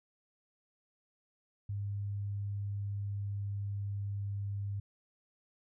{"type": "tone with pitch glide", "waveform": "sine", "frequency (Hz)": [101.1, 100.4], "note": ["G#2", "G2"], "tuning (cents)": [-46, 42], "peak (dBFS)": -34, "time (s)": [1.69, 4.8], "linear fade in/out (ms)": 5, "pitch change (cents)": -12, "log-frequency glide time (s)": [2.22, 4.59], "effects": []}